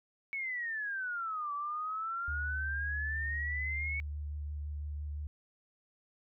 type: exponential two-way sweep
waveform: sine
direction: down then up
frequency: 2232 to 1148 to 2232 Hz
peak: -34 dBFS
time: 0.33-4 s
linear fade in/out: 0 ms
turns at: 1.53 s
type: tone with vibrato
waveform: sine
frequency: 73.9 Hz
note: D2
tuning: 11 cents sharp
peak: -36 dBFS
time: 2.28-5.27 s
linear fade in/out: 0 ms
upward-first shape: triangle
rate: 5.9 Hz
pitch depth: 19 cents each way
effects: none